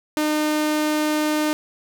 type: tone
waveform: sawtooth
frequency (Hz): 304.3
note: D#4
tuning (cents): -38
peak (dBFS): -15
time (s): 0.17-1.53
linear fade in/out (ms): 0
effects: none